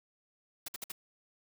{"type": "noise bursts", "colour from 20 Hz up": "white", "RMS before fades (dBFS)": -40, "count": 4, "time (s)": [0.66, 0.92], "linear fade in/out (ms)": 5, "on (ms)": 23, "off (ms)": 56, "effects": []}